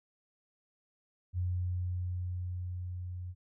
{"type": "tone with level ramp", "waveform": "sine", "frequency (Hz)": 90, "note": "F#2", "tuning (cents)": -47, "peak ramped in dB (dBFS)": [-29, -38], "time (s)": [1.33, 3.35], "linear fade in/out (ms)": 50, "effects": []}